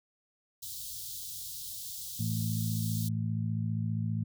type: band-stop noise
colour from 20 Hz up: white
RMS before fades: -41 dBFS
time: 0.62-3.09 s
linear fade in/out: 10 ms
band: 150 to 3400 Hz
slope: 48 dB/octave
type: harmonic tone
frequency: 55 Hz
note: A1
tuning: in tune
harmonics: 2 / 3 / 4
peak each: -31 / -35 / -37 dBFS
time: 2.19-4.24 s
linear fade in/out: 10 ms
effects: none